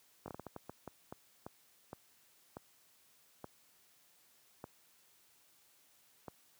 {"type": "slowing click train", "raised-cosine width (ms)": 1, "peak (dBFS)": -30, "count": 16, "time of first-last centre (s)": [0.26, 6.282], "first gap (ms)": 20, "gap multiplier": 1.37, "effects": ["white hiss -68 dBFS RMS until 6.59 s", "high-pass 80 Hz 12 dB/octave"]}